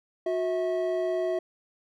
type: tone pair together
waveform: triangle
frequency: 364.2 / 648.3 Hz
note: F#4 / E5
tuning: -27 / -29 cents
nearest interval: minor seventh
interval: 998 cents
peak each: -26 dBFS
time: 0.26-1.39 s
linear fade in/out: 5 ms
effects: none